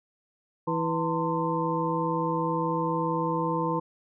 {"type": "tone cluster", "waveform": "sine", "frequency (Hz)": [164.8, 325.8, 493, 902, 1040], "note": ["E3", "E4", "B4", "A5", "C6"], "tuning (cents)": [0, -20, -3, 43, -11], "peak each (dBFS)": -31, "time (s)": [0.67, 3.8], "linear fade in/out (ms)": 10, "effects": []}